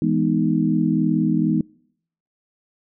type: chord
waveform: sine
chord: E major seventh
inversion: none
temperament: equal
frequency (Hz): 164.81 / 207.7 / 246.9 / 311.1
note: E3 / G#3 / B3 / D#4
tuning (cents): 0 / 0 / 0 / 0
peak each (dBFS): -22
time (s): 0.02-1.61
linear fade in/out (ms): 2
effects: noise-tail reverb RT60 0.7 s tail -26 dB re dry